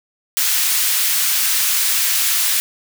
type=high-pass noise; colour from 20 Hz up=white; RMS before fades=-17 dBFS; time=0.37-2.6 s; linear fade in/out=0 ms; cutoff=1600 Hz; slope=12 dB/octave; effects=none